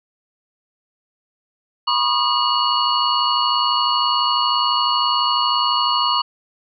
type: tone cluster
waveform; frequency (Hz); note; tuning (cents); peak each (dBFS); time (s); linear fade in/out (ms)
sine; 970 / 1082 / 1216 / 2899 / 4412; B5 / C#6 / D#6 / F#7 / C#8; -31 / -42 / -40 / -36 / -9; -22; 1.87-6.22; 10
effects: none